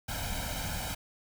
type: noise with comb filter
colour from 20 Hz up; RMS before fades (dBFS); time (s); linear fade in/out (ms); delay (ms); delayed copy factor
pink; -35; 0.08-0.95; 10; 1.3; +0.8
effects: none